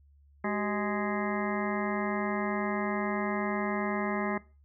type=harmonic tone with a mistuned harmonic; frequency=207.7 Hz; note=G#3; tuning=in tune; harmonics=1 / 2 / 3 / 4 / 5 / 6 / 8 / 9 / 10; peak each=-32 / -35 / -37 / -38 / -39 / -40 / -41 / -42 / -42 dBFS; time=0.44-4.38 s; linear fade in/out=5 ms; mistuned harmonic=2; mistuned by=-130 cents; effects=noise-tail reverb RT60 0.3 s tail -19 dB re dry + added 71 Hz sine -57 dBFS peak until 4.64 s